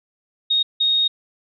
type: tone bursts at uneven times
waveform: sine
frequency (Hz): 3729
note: A#7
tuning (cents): 0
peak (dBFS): -15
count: 2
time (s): 0.5-0.63 / 0.8-1.08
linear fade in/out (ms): 10
effects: none